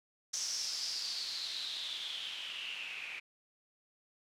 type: noise with low-pass filter sweep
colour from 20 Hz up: blue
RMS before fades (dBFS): -40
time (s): 0.33-3.2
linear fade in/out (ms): 10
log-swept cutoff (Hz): 5900 to 2400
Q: 7
effects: none